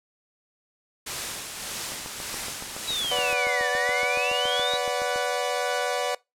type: noise with tremolo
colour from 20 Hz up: white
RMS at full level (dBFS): -30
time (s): 1.06-3.34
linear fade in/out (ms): 10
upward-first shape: sine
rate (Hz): 1.7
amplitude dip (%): 40
type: click train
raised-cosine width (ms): 1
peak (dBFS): -23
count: 24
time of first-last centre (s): 1.92-5.159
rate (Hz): 7.1
type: exponential two-way sweep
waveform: sine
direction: down then up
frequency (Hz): 3951 to 1717 to 3951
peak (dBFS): -26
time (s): 2.87-4.78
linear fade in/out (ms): 20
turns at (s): 3.7
type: chord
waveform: sawtooth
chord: B minor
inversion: none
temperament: equal with one note detuned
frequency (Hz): 493.9 / 577.6 / 740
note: B4 / D5 / F#5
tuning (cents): 0 / -29 / 0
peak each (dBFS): -25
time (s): 3.11-6.15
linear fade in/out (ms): 5
effects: noise-tail reverb RT60 0.2 s tail -22 dB re dry + low-pass 10000 Hz 12 dB/octave